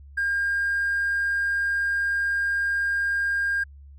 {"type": "tone with hard clipping", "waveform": "sine", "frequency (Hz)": 1609, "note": "G6", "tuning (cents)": 45, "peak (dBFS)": -22, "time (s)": [0.17, 3.64], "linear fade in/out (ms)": 10, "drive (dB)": 1, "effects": ["added 70 Hz sine -43 dBFS peak until 3.98 s"]}